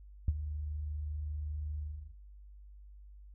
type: tone with ADSR envelope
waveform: sine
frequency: 75.2 Hz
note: D2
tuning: 42 cents sharp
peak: -22 dBFS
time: 0.28-2.15 s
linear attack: 3 ms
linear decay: 36 ms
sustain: -13 dB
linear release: 360 ms
effects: added 50 Hz sine -50 dBFS peak until 3.34 s